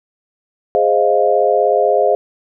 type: chord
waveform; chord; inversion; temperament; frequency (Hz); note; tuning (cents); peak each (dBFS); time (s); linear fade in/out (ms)
sine; F minor seventh; first; equal; 415.3 / 523.3 / 622.3 / 698.5; Ab4 / C5 / Eb5 / F5; 0 / 0 / 0 / 0; -16; 0.75-2.15; 0
effects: none